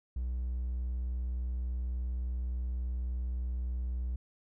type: tone with vibrato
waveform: triangle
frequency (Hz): 61.74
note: B1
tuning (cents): 0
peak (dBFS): -29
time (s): 0.16-4.16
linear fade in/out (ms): 5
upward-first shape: sine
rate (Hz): 19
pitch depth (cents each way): 8
effects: tanh soft clip ceiling -25 dBFS